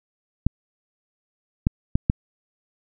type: clicks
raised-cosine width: 5 ms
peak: -5 dBFS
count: 4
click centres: 0.466 / 1.669 / 1.955 / 2.099 s
effects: none